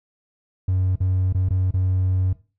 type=tone with dropouts; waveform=triangle; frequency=93.1 Hz; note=F#2; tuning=11 cents sharp; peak=-15 dBFS; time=0.68-2.33 s; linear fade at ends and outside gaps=5 ms; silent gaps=0.957-1.004 / 1.327-1.347 / 1.488-1.505 / 1.709-1.739 s; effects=noise-tail reverb RT60 0.3 s tail -17 dB re dry + tanh soft clip ceiling -11 dBFS